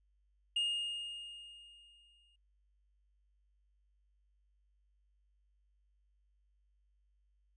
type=tone with exponential decay; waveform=triangle; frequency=2841 Hz; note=F7; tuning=29 cents sharp; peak=-28 dBFS; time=0.56-2.36 s; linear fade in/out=5 ms; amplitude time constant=390 ms; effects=added 50 Hz sine -70 dBFS peak until 7.56 s + resampled to 22050 Hz